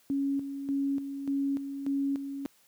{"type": "tone with tremolo", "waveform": "sine", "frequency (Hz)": 277.2, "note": "C#4", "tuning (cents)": 0, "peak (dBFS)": -26, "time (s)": [0.1, 2.46], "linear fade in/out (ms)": 0, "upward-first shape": "square", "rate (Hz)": 1.7, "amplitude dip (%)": 60, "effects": ["white hiss -64 dBFS RMS until 2.67 s", "high-pass 80 Hz 12 dB/octave"]}